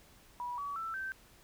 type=tone with pitch steps; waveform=sine; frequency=973 / 1137.2 / 1329.2 / 1553.5 Hz; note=B5 / C#6 / E6 / G6; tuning=-26 / +44 / +14 / -16 cents; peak=-36 dBFS; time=0.4-1.12 s; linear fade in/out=0 ms; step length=180 ms; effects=added 50 Hz sine -68 dBFS peak until 1.43 s + pink hiss -61 dBFS RMS until 1.43 s